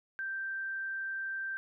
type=tone; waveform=sine; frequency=1568 Hz; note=G6; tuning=in tune; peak=-34 dBFS; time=0.19-1.57 s; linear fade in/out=0 ms; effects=none